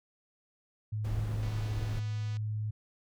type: tone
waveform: sine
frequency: 107.1 Hz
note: A2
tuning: 46 cents flat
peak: -31 dBFS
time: 0.92-2.71 s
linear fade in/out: 10 ms
type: noise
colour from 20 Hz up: brown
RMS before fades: -38 dBFS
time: 1.04-2 s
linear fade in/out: 10 ms
type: click train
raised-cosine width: 0.2 ms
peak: -35 dBFS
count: 233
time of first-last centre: 1.43-2.369 s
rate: 247 Hz
effects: none